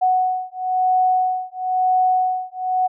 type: beating tone pair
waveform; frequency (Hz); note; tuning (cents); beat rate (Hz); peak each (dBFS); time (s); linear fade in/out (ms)
sine; 740 / 741; F#5 / F#5; 0 / +2; 1; -19; 0.01-2.88; 20
effects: none